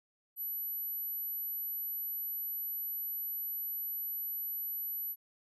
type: tone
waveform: sine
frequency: 11840 Hz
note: F#9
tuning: in tune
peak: -35 dBFS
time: 0.36-5.16 s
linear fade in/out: 50 ms
effects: none